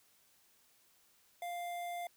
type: tone with notch filter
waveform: square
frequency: 698.5 Hz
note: F5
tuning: in tune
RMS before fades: -41 dBFS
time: 1.42-2.07 s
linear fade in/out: 2 ms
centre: 5200 Hz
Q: 1.2
effects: white hiss -69 dBFS RMS until 2.16 s